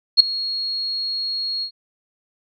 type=tone with ADSR envelope; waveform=sine; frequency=4300 Hz; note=C8; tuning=47 cents sharp; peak=-3 dBFS; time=0.17-1.71 s; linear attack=32 ms; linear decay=4 ms; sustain=-19 dB; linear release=84 ms; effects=none

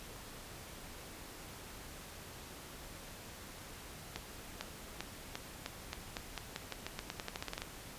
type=accelerating click train; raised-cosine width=0.2 ms; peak=-21 dBFS; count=21; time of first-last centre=4.16-7.619 s; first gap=450 ms; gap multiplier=0.88; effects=pink hiss -50 dBFS RMS until 7.98 s + resampled to 32000 Hz

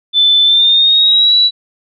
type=tone with pitch glide; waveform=sine; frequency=3520 to 3928 Hz; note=A7 to B7; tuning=0 to -10 cents; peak=-6 dBFS; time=0.13-1.51 s; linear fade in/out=50 ms; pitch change=+190 cents; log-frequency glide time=0.44-1.36 s; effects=none

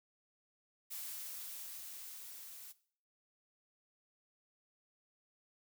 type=noise with level ramp; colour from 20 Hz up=blue; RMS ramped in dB=-44 to -52 dBFS; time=0.9-2.73 s; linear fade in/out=20 ms; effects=noise-tail reverb RT60 0.5 s tail -17 dB re dry

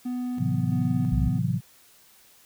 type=tone with tremolo; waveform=triangle; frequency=248.3 Hz; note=B3; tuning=9 cents sharp; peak=-25 dBFS; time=0.05-1.39 s; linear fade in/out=10 ms; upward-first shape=square; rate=1.5 Hz; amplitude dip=40%
type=chord; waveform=sine; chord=F# half-diminished seventh; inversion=first; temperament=just; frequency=111 / 133.2 / 166.5 / 185 Hz; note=A2 / C3 / E3 / F#3; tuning=+16 / +31 / +18 / 0 cents; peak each=-28 / -27 / -28 / -30 dBFS; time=0.37-1.61 s; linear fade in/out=50 ms
type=tone; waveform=sine; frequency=63.5 Hz; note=B1; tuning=49 cents sharp; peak=-23 dBFS; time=1.12-1.29 s; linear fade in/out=5 ms
effects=white hiss -56 dBFS RMS until 2.45 s

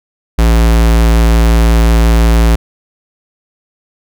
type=tone; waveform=square; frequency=56.6 Hz; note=A1; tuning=50 cents sharp; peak=-6 dBFS; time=0.38-2.56 s; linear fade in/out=10 ms; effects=none

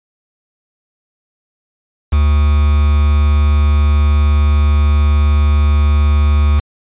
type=tone with quantisation; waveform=triangle; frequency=73.42 Hz; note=D2; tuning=in tune; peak=-6 dBFS; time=2.12-6.6 s; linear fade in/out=10 ms; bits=4; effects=resampled to 8000 Hz

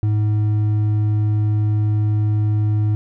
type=tone with hard clipping; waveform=triangle; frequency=106 Hz; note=G#2; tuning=36 cents sharp; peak=-16 dBFS; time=0.03-2.95 s; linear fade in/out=0 ms; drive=8 dB; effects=none

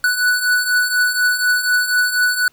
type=beating tone pair; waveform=square; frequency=1480 / 1484.1 Hz; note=F#6 / F#6; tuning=0 / +5 cents; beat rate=4.1 Hz; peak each=-21 / -16 dBFS; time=0.04-2.48 s; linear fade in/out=2 ms; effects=pink hiss -56 dBFS RMS until 2.52 s

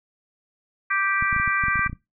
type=harmonic tone; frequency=392 Hz; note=G4; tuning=in tune; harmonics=3 / 4 / 5 / 6; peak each=-25 / -24 / -26 / -29 dBFS; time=0.9-1.88 s; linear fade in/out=10 ms
type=clicks; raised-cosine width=5 ms; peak=-20 dBFS; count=12; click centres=1.225 / 1.328 / 1.364 / 1.399 / 1.477 / 1.638 / 1.683 / 1.757 / 1.793 / 1.863 / 1.897 / 1.93 s
effects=noise-tail reverb RT60 0.2 s tail -19 dB re dry

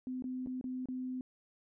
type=tone with dropouts; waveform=sine; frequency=255.4 Hz; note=C4; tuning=42 cents flat; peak=-36 dBFS; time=0.07-1.21 s; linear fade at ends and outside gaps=1 ms; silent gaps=0.223-0.241 / 0.462-0.471 / 0.612-0.641 / 0.857-0.886 s; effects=none

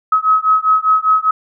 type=beating tone pair; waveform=sine; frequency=1276 / 1281 Hz; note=D#6 / E6; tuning=+43 / -50 cents; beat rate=5 Hz; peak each=-13 dBFS; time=0.12-1.31 s; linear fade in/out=5 ms; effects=none

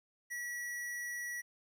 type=tone; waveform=square; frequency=1934 Hz; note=B6; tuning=37 cents flat; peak=-39 dBFS; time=0.3-1.42 s; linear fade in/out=20 ms; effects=12-bit

